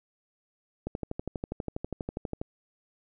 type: click train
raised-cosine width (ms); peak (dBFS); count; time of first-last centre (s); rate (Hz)
2; -19; 20; 0.87-2.415; 12.3
effects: none